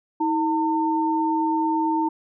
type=tone pair together; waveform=sine; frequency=319.8 / 904.5 Hz; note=D#4 / A5; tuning=+48 / +48 cents; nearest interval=octave + tritone; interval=1800 cents; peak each=-22 dBFS; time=0.2-2.09 s; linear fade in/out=10 ms; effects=none